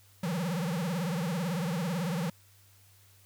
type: tone with vibrato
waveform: square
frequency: 171.9 Hz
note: F3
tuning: 27 cents flat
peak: -30 dBFS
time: 0.23-2.3 s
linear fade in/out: 5 ms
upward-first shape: triangle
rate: 18 Hz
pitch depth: 240 cents each way
effects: added 98 Hz sine -60 dBFS peak until 3.25 s + white hiss -62 dBFS RMS until 3.25 s